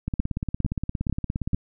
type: two click trains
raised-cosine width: 5 ms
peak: -14 / -11 dBFS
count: 26 / 4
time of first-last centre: 0.08-1.533 / 0.2-1.545 s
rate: 17.2 / 2.23 Hz
effects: none